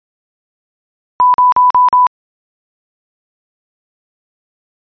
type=tone bursts; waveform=sine; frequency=995 Hz; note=B5; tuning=13 cents sharp; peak=-5 dBFS; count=5; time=1.2-2.068 s; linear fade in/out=0 ms; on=140 ms; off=42 ms; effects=resampled to 11025 Hz